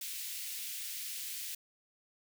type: high-pass noise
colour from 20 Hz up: white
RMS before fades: -41 dBFS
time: 0.01-1.55 s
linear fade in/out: 5 ms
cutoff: 2100 Hz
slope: 24 dB/octave
effects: none